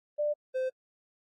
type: tone pair in turn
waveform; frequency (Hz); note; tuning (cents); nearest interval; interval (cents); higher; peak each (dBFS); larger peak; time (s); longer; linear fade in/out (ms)
sine / triangle; 593 / 517.5; D5 / C5; +17 / -19; major second; 236; first; -26; neither; 0.18-0.34 / 0.54-0.7; neither; 20
effects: AAC 32 kbps